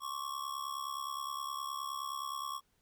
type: ring-modulated tone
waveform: square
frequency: 1108.7 Hz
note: C#6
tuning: in tune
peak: -35 dBFS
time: 0-2.61 s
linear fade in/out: 50 ms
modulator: 34.8 Hz
effects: pink hiss -75 dBFS RMS until 2.81 s